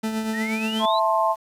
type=tone with tremolo; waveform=40% pulse; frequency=220 Hz; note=A3; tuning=in tune; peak=-21 dBFS; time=0.03-0.86 s; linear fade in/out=10 ms; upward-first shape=triangle; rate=8.4 Hz; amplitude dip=50%
type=exponential sweep; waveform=sine; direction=up; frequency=1790 to 4105 Hz; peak=-28 dBFS; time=0.33-1 s; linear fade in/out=20 ms
type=chord; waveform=sine; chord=A minor; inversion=second; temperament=just; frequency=660 / 880 / 1056 Hz; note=E5 / A5 / C6; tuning=+2 / 0 / +16 cents; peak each=-22 dBFS; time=0.79-1.36 s; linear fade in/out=50 ms
effects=resampled to 32000 Hz + 8-bit